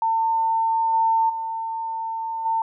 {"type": "tone with level steps", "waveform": "sine", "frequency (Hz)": 901, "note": "A5", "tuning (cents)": 41, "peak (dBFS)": [-18, -16, -25, -19], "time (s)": [0.02, 2.62], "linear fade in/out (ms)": 2, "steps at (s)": [0.93, 1.29, 2.45], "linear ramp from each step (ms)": 10, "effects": []}